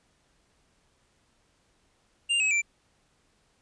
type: tone with pitch steps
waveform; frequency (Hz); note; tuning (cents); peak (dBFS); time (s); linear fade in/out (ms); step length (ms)
square; 2794 / 2562 / 2349; F7 / E7 / D7; 0 / -50 / 0; -23; 2.29-2.62; 20; 110
effects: pink hiss -68 dBFS RMS until 3.61 s + resampled to 22050 Hz